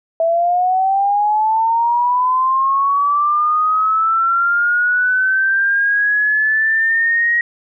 sine linear sweep, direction up, 653 to 1896 Hz, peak -12 dBFS, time 0.2-7.41 s, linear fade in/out 2 ms, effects none

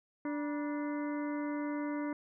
harmonic tone with a mistuned harmonic, 293.7 Hz, D4, in tune, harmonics 1 / 2 / 3 / 4 / 5 / 6 / 7, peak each -34 / -43 / -45 / -50 / -50 / -53 / -51 dBFS, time 0.25-2.13 s, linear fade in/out 2 ms, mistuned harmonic 3, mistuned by +150 cents, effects none

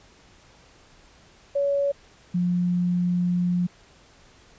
sine tone pair in turn, 563 / 177.33 Hz, C#5 / F3, +27 / +27 cents, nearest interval octave + minor sixth, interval 2000 cents, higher first, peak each -20 dBFS, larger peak neither, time 1.55-1.92 / 2.34-3.67 s, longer second, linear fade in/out 10 ms, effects pink hiss -54 dBFS RMS until 4.58 s + resampled to 16000 Hz

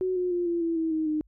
sine tone with pitch steps, 370.9 / 361 / 351.3 / 341.9 / 332.7 / 323.8 / 315.1 / 306.7 Hz, F#4 / F#4 / F4 / F4 / E4 / E4 / D#4 / D#4, +4 / -43 / +10 / -37 / +16 / -31 / +22 / -25 cents, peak -24 dBFS, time 0.01-1.21 s, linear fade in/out 0 ms, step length 150 ms, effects added 50 Hz sine -57 dBFS peak until 1.27 s

